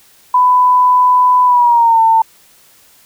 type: tone with pitch glide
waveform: sine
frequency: 998 to 899.4 Hz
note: B5 to A5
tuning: +18 to +38 cents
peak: -6 dBFS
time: 0.34-2.22 s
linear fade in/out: 5 ms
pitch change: -180 cents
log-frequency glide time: 1.45-2.01 s
effects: white hiss -47 dBFS RMS until 3.05 s